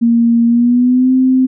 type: tone with pitch glide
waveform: sine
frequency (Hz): 233.3 to 258.9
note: A#3 to C4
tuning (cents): +2 to -18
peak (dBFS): -7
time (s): 0.01-1.47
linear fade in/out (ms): 20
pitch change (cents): +180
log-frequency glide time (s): 0.46-1.12
effects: none